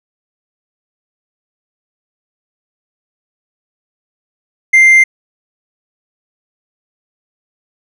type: tone with hard clipping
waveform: sine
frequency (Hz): 2093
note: C7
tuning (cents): 0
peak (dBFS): -4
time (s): 4.73-5.04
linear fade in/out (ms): 10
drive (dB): 2
effects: none